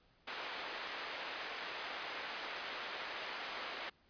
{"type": "band-pass noise", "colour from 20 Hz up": "white", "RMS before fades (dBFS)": -44, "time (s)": [0.27, 3.9], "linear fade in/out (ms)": 10, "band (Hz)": [420, 2700], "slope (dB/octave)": 12, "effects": ["pink hiss -70 dBFS RMS until 4.09 s", "resampled to 11025 Hz"]}